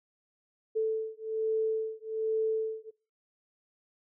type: beating tone pair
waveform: sine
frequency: 440 / 441.2 Hz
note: A4 / A4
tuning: 0 / +5 cents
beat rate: 1.2 Hz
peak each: -31 dBFS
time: 0.75-2.91 s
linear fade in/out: 20 ms
effects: noise-tail reverb RT60 0.4 s tail -23 dB re dry